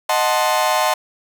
40% pulse chord, D# diminished seventh, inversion none, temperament equal, 622.3 / 740 / 880 / 1046.5 Hz, D#5 / F#5 / A5 / C6, 0 / 0 / 0 / 0 cents, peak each -20 dBFS, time 0.09-0.94 s, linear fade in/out 5 ms, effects none

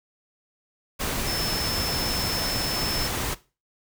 sine tone in noise, 5274 Hz, E8, in tune, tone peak -29 dBFS, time 1.26-3.08 s, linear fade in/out 20 ms, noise pink, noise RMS -28 dBFS, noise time 0.99-3.35 s, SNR -4 dB, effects noise-tail reverb RT60 0.3 s tail -17 dB re dry

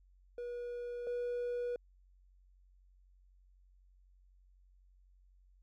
triangle tone pair in turn, 483 / 485.2 Hz, B4 / B4, -39 / -31 cents, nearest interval unison, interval 8 cents, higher second, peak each -37 / -32 dBFS, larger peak second, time 0.38-1.07 / 1.07-1.76 s, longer neither, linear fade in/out 2 ms, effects tanh soft clip ceiling -28 dBFS + added 46 Hz sine -62 dBFS peak until 5.62 s

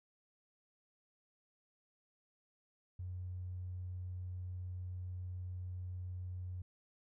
triangle tone with tanh clipping, 90.7 Hz, F#2, 34 cents flat, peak -40 dBFS, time 2.99-6.62 s, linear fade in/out 5 ms, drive 2 dB, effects none

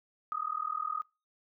sine tone with amplitude modulation, 1244.5 Hz, D#6, in tune, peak -28 dBFS, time 0.32-1.02 s, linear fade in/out 0 ms, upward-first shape sine, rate 39.8 Hz, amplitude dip 95%, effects noise-tail reverb RT60 0.3 s tail -25 dB re dry

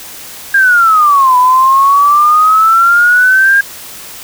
sine exponential two-way sweep, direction down then up, 1622 to 991 to 1622 Hz, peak -4 dBFS, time 0.54-3.61 s, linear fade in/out 5 ms, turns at 1.37 s, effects white hiss -29 dBFS RMS until 4.23 s

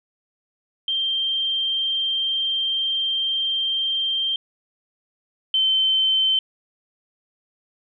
sine tone pair in turn, 3161 / 3089 Hz, G7 / G7, +14 / -26 cents, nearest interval unison, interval 40 cents, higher first, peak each -20 / -16 dBFS, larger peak second, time 0.88-4.36 / 5.54-6.39 s, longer first, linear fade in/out 2 ms, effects none

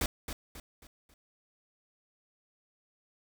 pink noise with echo, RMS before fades -30 dBFS, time 0.01-0.06 s, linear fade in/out 2 ms, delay 270 ms, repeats 4, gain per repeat -8 dB, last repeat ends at 1.14 s, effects none

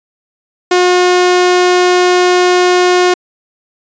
sawtooth tone, 360 Hz, F#4, 47 cents flat, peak -3 dBFS, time 0.71-3.14 s, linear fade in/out 5 ms, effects resampled to 16000 Hz

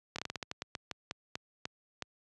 slowing click train, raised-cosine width 0.2 ms, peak -19 dBFS, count 15, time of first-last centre 0.16-2.023 s, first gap 25 ms, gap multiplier 1.23, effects high-pass 80 Hz 12 dB/octave + resampled to 24000 Hz

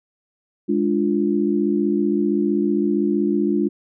sine chord, D diminished, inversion second, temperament equal, 207.7 / 293.7 / 349.2 Hz, Ab3 / D4 / F4, 0 / 0 / 0 cents, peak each -21 dBFS, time 0.68-3.69 s, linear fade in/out 20 ms, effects none

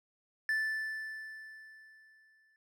triangle tone with exponential decay, 1757 Hz, A6, 3 cents flat, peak -26 dBFS, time 0.49-2.56 s, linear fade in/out 1 ms, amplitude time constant 450 ms, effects none

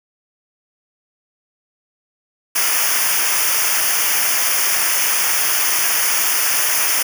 white noise with comb filter, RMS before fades -17 dBFS, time 2.55-7.03 s, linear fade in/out 10 ms, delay 0.25 ms, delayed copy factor -0.95, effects none

